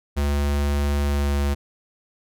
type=tone with pitch glide; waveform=square; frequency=71.7 to 70.96 Hz; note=D2 to C#2; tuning=-41 to +41 cents; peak=-20 dBFS; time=0.16-1.55 s; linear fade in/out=20 ms; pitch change=-18 cents; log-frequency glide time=1.02-1.36 s; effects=none